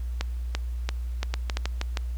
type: two click trains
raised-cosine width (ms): 0.2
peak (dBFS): -11 / -11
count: 5 / 5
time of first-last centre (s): 0.21-1.571 / 1.34-1.972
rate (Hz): 2.94 / 6.33
effects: added 60 Hz sine -28 dBFS peak until 2.17 s + pink hiss -56 dBFS RMS until 2.17 s